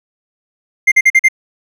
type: tone bursts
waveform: triangle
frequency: 2100 Hz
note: C7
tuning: 6 cents sharp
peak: -3 dBFS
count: 5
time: 0.87-1.286 s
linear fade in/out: 10 ms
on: 48 ms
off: 44 ms
effects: none